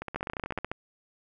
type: two click trains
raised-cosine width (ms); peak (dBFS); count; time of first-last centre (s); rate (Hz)
0.5; -20 / -16; 10 / 9; 0.02-0.586 / 0.16-0.716; 15.9 / 14.4
effects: none